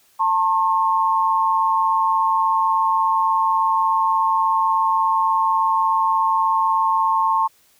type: tone pair together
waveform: sine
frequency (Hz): 893.5 / 1077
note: A5 / C6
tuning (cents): +26 / +50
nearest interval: minor third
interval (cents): 324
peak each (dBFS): -18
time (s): 0.19-7.48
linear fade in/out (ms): 20
effects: white hiss -57 dBFS RMS until 7.79 s